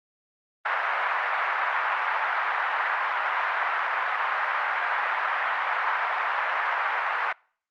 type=band-pass noise; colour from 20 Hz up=white; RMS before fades=-26 dBFS; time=0.65-7.33 s; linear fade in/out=10 ms; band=770 to 1800 Hz; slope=24 dB/octave; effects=noise-tail reverb RT60 0.5 s tail -26 dB re dry + Opus 48 kbps